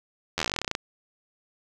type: slowing click train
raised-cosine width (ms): 0.2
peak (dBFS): -9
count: 18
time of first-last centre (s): 0.38-0.751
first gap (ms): 11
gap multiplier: 1.08
effects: none